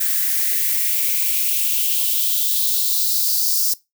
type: noise with high-pass filter sweep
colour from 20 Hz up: violet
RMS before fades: -19 dBFS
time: 0-3.74 s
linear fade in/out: 10 ms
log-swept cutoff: 1600 to 5200 Hz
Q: 3.7
effects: noise-tail reverb RT60 0.2 s tail -19 dB re dry